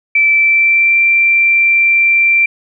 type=tone with pitch glide; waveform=sine; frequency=2324 to 2355 Hz; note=D7 to D7; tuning=-19 to +4 cents; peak=-7 dBFS; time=0.15-2.46 s; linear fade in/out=5 ms; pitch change=+23 cents; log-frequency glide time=0.32-0.98 s; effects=none